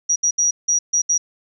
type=tone bursts at uneven times; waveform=sine; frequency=5770 Hz; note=F#8; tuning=44 cents flat; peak=-14 dBFS; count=6; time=0.09-0.16 / 0.23-0.31 / 0.38-0.51 / 0.68-0.79 / 0.93-1.02 / 1.09-1.18 s; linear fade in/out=10 ms; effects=none